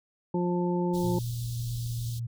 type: harmonic tone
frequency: 176.6 Hz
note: F3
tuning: 20 cents sharp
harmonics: 1 / 2 / 3 / 5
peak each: -27 / -29 / -37 / -35 dBFS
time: 0.34-1.19 s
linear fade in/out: 5 ms
type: band-stop noise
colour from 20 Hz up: pink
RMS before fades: -42 dBFS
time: 0.93-2.2 s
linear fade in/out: 20 ms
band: 140 to 3400 Hz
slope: 48 dB/octave
type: tone with pitch glide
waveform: sine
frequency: 119.1 to 117.46 Hz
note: A#2 to A#2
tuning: +38 to +14 cents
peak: -30 dBFS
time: 1.03-2.27 s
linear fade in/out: 10 ms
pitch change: -24 cents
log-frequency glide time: 1.15-2.15 s
effects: none